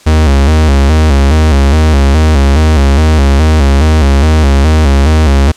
45% pulse tone with vibrato, 73.42 Hz, D2, in tune, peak -4 dBFS, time 0.06-5.52 s, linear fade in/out 10 ms, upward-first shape square, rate 2.4 Hz, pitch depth 110 cents each way, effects white hiss -39 dBFS RMS until 5.56 s + low-pass 8000 Hz 12 dB/octave

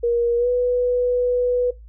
sine tone with pitch glide, 473.3 to 493.1 Hz, A#4 to B4, +26 to -3 cents, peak -16 dBFS, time 0.03-1.71 s, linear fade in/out 10 ms, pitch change +71 cents, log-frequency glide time 0.37-0.48 s, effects noise-tail reverb RT60 0.2 s tail -20 dB re dry + added 55 Hz sine -39 dBFS peak until 1.88 s

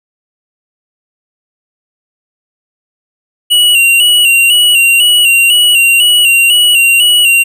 square tone with vibrato, 2843 Hz, F7, 30 cents sharp, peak -5 dBFS, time 3.5-7.44 s, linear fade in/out 20 ms, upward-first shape square, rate 2 Hz, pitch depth 51 cents each way, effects none

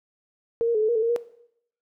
sine tone with pitch steps, 462.6 / 468 / 427.6 / 434.7 / 472.6 / 439.5 / 462 / 474.2 Hz, A#4 / A#4 / A4 / A4 / A#4 / A4 / A#4 / A#4, -13 / +7 / -49 / -21 / +24 / -2 / -16 / +30 cents, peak -19 dBFS, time 0.61-1.162 s, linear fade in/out 0 ms, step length 69 ms, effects noise-tail reverb RT60 0.7 s tail -17 dB re dry

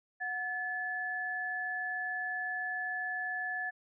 sine tone pair together, 733 / 1726.3 Hz, F#5 / A6, -16 / -33 cents, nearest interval octave + minor third, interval 1483 cents, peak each -40 / -34 dBFS, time 0.2-3.71 s, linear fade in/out 20 ms, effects none

